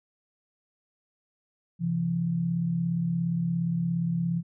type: tone pair together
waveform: sine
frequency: 132.6 / 169.79 Hz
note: C3 / F3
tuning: +23 / -49 cents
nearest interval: major third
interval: 428 cents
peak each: -32 / -25 dBFS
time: 1.79-4.43 s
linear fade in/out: 50 ms
effects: none